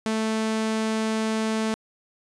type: tone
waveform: sawtooth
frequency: 220 Hz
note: A3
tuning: in tune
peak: -19 dBFS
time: 0.06-1.74 s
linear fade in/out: 0 ms
effects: resampled to 22050 Hz